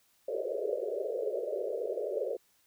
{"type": "band-pass noise", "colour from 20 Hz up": "pink", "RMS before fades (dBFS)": -34, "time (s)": [0.28, 2.37], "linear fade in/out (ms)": 5, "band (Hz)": [380, 620], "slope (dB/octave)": 96, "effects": ["white hiss -69 dBFS RMS until 2.66 s"]}